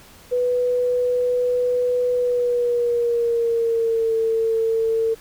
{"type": "tone with pitch glide", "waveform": "sine", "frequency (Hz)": [493.9, 450.3], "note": ["B4", "A4"], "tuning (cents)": [0, 40], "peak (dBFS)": -17, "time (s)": [0.31, 5.15], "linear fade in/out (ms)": 20, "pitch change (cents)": -160, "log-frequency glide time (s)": [2.14, 4.14], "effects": ["pink hiss -47 dBFS RMS until 5.2 s"]}